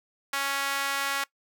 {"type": "tone with high-pass filter", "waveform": "sawtooth", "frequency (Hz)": 277.2, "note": "C#4", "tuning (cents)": 0, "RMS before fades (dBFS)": -29, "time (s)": [0.33, 1.24], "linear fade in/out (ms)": 5, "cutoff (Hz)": 1300, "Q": 1.3, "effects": ["noise-tail reverb RT60 0.1 s tail -21 dB re dry"]}